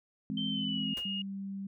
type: chord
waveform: sine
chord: E augmented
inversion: none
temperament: equal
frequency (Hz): 164.81 / 207.7 / 261.6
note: E3 / G#3 / B#3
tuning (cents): 0 / 0 / 0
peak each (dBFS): -40 / -35 / -37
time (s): 0.3-0.94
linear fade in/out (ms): 0
type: tone with pitch glide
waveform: sine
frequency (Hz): 3112 to 2854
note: G7 to F7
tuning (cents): -13 to +37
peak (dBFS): -34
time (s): 0.37-1.22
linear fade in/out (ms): 5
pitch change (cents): -150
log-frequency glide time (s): 0.49-0.91
type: noise with exponential decay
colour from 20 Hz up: pink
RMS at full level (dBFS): -41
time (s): 0.97-1.08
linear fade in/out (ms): 1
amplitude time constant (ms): 23
type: tone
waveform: sine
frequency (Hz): 196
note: G3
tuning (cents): 0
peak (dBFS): -36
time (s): 1.05-1.67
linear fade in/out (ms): 5
effects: none